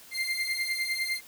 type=beating tone pair; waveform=30% pulse; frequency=2093 / 2102.9 Hz; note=C7 / C7; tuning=0 / +8 cents; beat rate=9.9 Hz; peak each=-28 / -29 dBFS; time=0.11-1.21 s; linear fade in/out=50 ms; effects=white hiss -51 dBFS RMS until 1.27 s